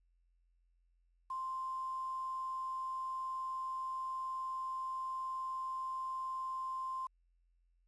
sine tone with quantisation, 1046.5 Hz, C6, in tune, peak -37 dBFS, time 1.3-7.07 s, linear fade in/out 5 ms, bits 10, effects added 43 Hz sine -70 dBFS peak until 7.87 s + resampled to 24000 Hz

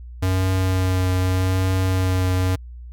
square tone with vibrato, 93 Hz, F#2, 9 cents sharp, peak -18 dBFS, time 0.22-2.56 s, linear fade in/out 10 ms, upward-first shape triangle, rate 0.83 Hz, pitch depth 18 cents each way, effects added 60 Hz sine -34 dBFS peak until 2.92 s

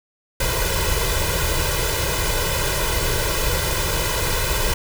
pink noise with comb filter, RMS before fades -21 dBFS, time 0.4-4.74 s, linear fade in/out 5 ms, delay 2 ms, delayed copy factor +0.95, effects none

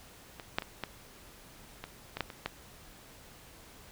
clicks, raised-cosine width 0.3 ms, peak -26 / -12 / -23 / -18 / -23 / -20 / -14 / -27 / -16 dBFS, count 9, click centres 0.398 / 0.585 / 0.622 / 0.837 / 1.84 / 2.17 / 2.207 / 2.302 / 2.46 s, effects pink hiss -54 dBFS RMS until 3.91 s

